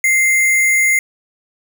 sine tone with sample-and-hold, 2093 Hz, C7, in tune, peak -10 dBFS, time 0.04-0.99 s, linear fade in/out 2 ms, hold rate 8820 Hz, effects none

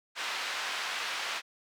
pink band-pass noise, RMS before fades -35 dBFS, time 0.15-1.42 s, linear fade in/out 50 ms, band 1200 to 4200 Hz, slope 12 dB/octave, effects none

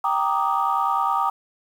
sine chord, Eb major seventh, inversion first, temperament equal, 784 / 932.3 / 1174.7 / 1244.5 Hz, G5 / Bb5 / D6 / Eb6, 0 / 0 / 0 / 0 cents, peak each -24 dBFS, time 0.04-1.3 s, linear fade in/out 5 ms, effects tanh soft clip ceiling -10 dBFS + 8-bit

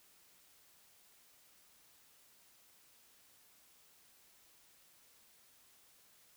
silence, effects white hiss -66 dBFS RMS until 6.36 s

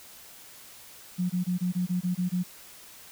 sine tone bursts, 180 Hz, F#3, 47 cents flat, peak -24 dBFS, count 9, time 1.18-2.436 s, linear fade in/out 20 ms, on 120 ms, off 22 ms, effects white hiss -49 dBFS RMS until 3.11 s

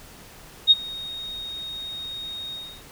sine tone with ADSR envelope, 3729 Hz, A#7, in tune, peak -8 dBFS, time 0.67-2.83 s, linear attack 39 ms, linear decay 33 ms, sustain -23 dB, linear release 300 ms, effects pink hiss -46 dBFS RMS until 2.91 s

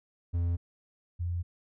triangle / sine tone pair in turn, 86 / 87 Hz, F2 / F2, -26 / -6 cents, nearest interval unison, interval 20 cents, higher second, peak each -24 / -29 dBFS, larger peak first, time 0.33-0.57 / 1.19-1.43 s, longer neither, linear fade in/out 20 ms, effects none

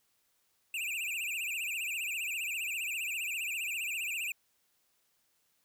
square tone with vibrato, 2571 Hz, E7, 44 cents flat, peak -34 dBFS, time 0.74-4.32 s, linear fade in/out 2 ms, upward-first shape triangle, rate 15 Hz, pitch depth 190 cents each way, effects white hiss -74 dBFS RMS until 5.64 s

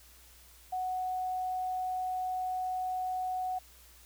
sine tone, 740 Hz, F#5, in tune, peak -31 dBFS, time 0.72-3.59 s, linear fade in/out 10 ms, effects added 60 Hz sine -59 dBFS peak until 4.05 s + white hiss -58 dBFS RMS until 4.05 s

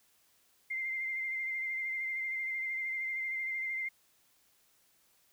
sine tone with vibrato, 2093 Hz, C7, in tune, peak -33 dBFS, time 0.7-3.89 s, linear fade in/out 10 ms, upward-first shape sine, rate 13 Hz, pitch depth 24 cents each way, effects white hiss -69 dBFS RMS until 5.32 s

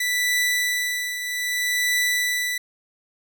sawtooth tone with tremolo, 1975.5 Hz, B6, in tune, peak -15 dBFS, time 0-2.58 s, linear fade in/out 5 ms, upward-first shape triangle, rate 0.63 Hz, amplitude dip 65%, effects none

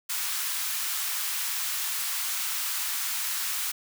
white high-pass noise, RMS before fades -30 dBFS, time 0.09-3.72 s, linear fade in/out 10 ms, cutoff 980 Hz, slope 24 dB/octave, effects none

